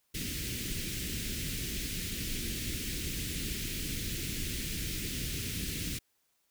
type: band-stop noise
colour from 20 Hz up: pink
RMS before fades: -36 dBFS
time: 0.14-5.99 s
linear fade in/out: 10 ms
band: 350 to 2100 Hz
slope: 24 dB/octave
effects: white hiss -75 dBFS RMS until 6.5 s